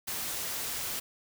white noise, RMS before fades -35 dBFS, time 0.07-1 s, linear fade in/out 10 ms, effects none

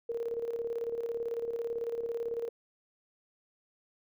sine tone with tremolo, 466.2 Hz, A#4, in tune, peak -30 dBFS, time 0.09-2.49 s, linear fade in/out 5 ms, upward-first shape square, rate 18 Hz, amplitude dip 55%, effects none

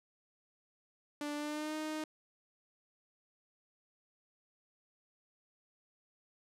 sawtooth tone with pitch glide, 293.7 to 309.4 Hz, D4 to D#4, 0 to -10 cents, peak -33 dBFS, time 1.21-2.04 s, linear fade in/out 2 ms, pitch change +90 cents, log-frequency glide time 1.35-1.75 s, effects low-pass 11000 Hz 12 dB/octave

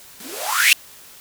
violet noise with band-pass filter sweep, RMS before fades -19 dBFS, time 0.2-0.73 s, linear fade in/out 2 ms, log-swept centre 200 to 2800 Hz, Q 9.4, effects white hiss -44 dBFS RMS until 1.2 s

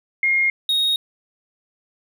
sine / triangle tone pair in turn, 2136 / 3746 Hz, C7 / A#7, +35 / +8 cents, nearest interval minor seventh, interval 973 cents, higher second, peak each -15 / -15 dBFS, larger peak neither, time 0.23-0.5 / 0.69-0.96 s, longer neither, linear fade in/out 2 ms, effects none

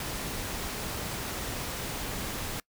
pink noise, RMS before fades -35 dBFS, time 0-2.6 s, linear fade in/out 2 ms, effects noise-tail reverb RT60 0.1 s tail -24 dB re dry

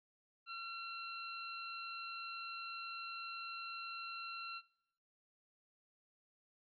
20% pulse tone, 1362 Hz, F6, 44 cents flat, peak -38 dBFS, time 0.46-4.62 s, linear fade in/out 50 ms, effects noise-tail reverb RT60 0.7 s tail -21 dB re dry + resampled to 11025 Hz

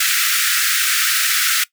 pink high-pass noise, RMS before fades -17 dBFS, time 0-1.64 s, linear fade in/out 5 ms, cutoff 1300 Hz, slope 96 dB/octave, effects noise-tail reverb RT60 0.1 s tail -19 dB re dry

